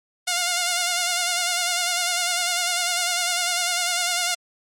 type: tone with vibrato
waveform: 5% pulse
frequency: 708 Hz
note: F5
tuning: 23 cents sharp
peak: -9 dBFS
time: 0.27-4.35 s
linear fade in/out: 10 ms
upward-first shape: sine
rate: 10 Hz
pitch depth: 46 cents each way
effects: MP3 64 kbps